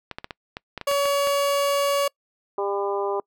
clicks, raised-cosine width 0.3 ms, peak -16 dBFS, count 10, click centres 0.113 / 0.185 / 0.244 / 0.308 / 0.569 / 0.777 / 0.813 / 0.914 / 1.056 / 1.272 s
30% pulse tone, 565 Hz, C#5, 33 cents sharp, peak -17 dBFS, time 0.87-2.08 s, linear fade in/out 5 ms
harmonic tone, 200 Hz, G3, 35 cents sharp, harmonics 2 / 3 / 4 / 5 / 6, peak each -25 / -31 / -31 / -31 / -36 dBFS, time 2.58-3.2 s, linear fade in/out 2 ms
effects noise-tail reverb RT60 0.1 s tail -26 dB re dry

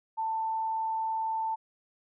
sine tone, 889 Hz, A5, 18 cents sharp, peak -28 dBFS, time 0.17-1.56 s, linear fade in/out 20 ms, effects none

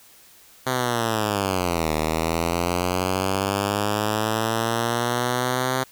5% pulse linear two-way sweep, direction down then up, 130.81 to 77.1 to 130.81 Hz, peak -10 dBFS, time 0.66-5.84 s, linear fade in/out 10 ms, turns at 1.93 s, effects white hiss -51 dBFS RMS until 5.91 s

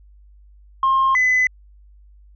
sine tone pair in turn, 1066 / 2012 Hz, C6 / B6, +32 / +32 cents, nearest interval major seventh, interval 1100 cents, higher second, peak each -12 dBFS, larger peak neither, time 0.83-1.15 / 1.15-1.47 s, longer neither, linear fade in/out 2 ms, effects tanh soft clip ceiling -11 dBFS + added 50 Hz sine -45 dBFS peak until 2.35 s

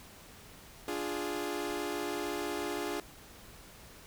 sawtooth chord, D diminished, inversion none, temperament equal, 293.7 / 349.2 / 415.3 Hz, D4 / F4 / Ab4, 0 / 0 / 0 cents, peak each -35 / -34 / -34 dBFS, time 0.88-3 s, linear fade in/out 2 ms, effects pink hiss -53 dBFS RMS until 4.06 s

